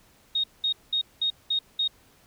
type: tone bursts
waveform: sine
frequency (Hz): 3729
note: A#7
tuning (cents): 0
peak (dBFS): -22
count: 6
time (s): 0.35-1.878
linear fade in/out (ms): 5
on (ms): 88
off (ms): 200
effects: pink hiss -59 dBFS RMS until 2.26 s